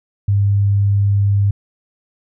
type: tone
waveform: sine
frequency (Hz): 100.5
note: G2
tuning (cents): +44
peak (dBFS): -11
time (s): 0.28-1.51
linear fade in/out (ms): 5
effects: none